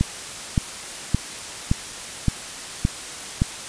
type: click train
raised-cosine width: 5 ms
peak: -5 dBFS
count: 7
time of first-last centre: 0.01-3.419 s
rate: 1.76 Hz
effects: white hiss -34 dBFS RMS until 3.68 s + resampled to 22050 Hz